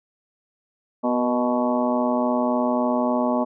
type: harmonic tone with a mistuned harmonic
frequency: 123.47 Hz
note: B2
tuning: in tune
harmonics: 2 / 3 / 4 / 5 / 6 / 7 / 8 / 9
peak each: -22 / -32 / -31 / -24 / -35 / -28 / -33 / -31 dBFS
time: 1.03-3.45 s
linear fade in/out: 20 ms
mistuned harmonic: 4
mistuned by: -59 cents
effects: none